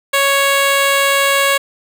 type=tone; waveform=10% pulse; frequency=554.4 Hz; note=C#5; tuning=in tune; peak=-3 dBFS; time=0.13-1.58 s; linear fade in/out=10 ms; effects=none